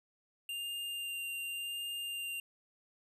square tone with vibrato, 2794 Hz, F7, in tune, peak -38 dBFS, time 0.49-2.4 s, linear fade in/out 2 ms, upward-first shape sine, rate 0.89 Hz, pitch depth 10 cents each way, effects none

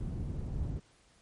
white low-pass noise, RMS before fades -36 dBFS, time 0-0.8 s, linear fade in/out 10 ms, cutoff 120 Hz, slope 12 dB/octave, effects pink hiss -65 dBFS RMS until 1.21 s + MP3 48 kbps

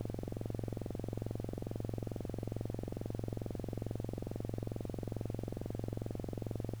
click train, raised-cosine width 2 ms, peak -24 dBFS, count 151, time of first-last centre 0.01-6.736 s, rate 22.3 Hz, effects added 110 Hz sine -43 dBFS peak until 6.8 s + pink hiss -60 dBFS RMS until 6.8 s

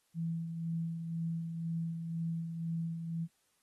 sine tone with tremolo, 165.5 Hz, E3, 7 cents sharp, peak -32 dBFS, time 0.14-3.28 s, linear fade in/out 50 ms, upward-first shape sine, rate 2 Hz, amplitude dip 45%, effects white hiss -75 dBFS RMS until 3.62 s + AAC 32 kbps

